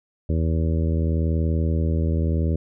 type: harmonic tone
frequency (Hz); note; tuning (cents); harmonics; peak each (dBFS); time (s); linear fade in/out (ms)
80.8; E2; -34; 1 / 2 / 3 / 4 / 5 / 6 / 7; -20 / -26 / -30 / -32 / -34 / -36 / -37; 0.29-2.56; 5
effects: none